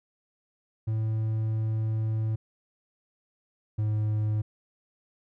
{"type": "tone pair in turn", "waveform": "triangle", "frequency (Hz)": [110, 107.05], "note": ["A2", "A2"], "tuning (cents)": [0, -47], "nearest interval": "unison", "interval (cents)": 47, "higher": "first", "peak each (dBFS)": [-23, -22], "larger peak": "second", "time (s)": [[0.87, 2.36], [3.78, 4.42]], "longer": "first", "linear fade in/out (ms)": 10, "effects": []}